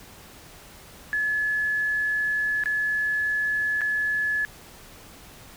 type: tone with dropouts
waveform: sine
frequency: 1710 Hz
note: A6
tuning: 50 cents flat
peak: -22 dBFS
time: 1.13-4.45 s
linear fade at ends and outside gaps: 0 ms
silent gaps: 2.637-2.658 / 3.809-3.816 s
effects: pink hiss -47 dBFS RMS until 5.56 s